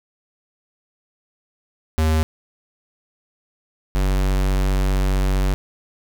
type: tone pair in turn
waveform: square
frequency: 78.8 / 47.6 Hz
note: D#2 / F#1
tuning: +23 / +50 cents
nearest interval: major sixth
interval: 873 cents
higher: first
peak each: -16 / -17 dBFS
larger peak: first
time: 1.98-2.23 / 3.95-5.54 s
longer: second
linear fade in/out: 0 ms
effects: none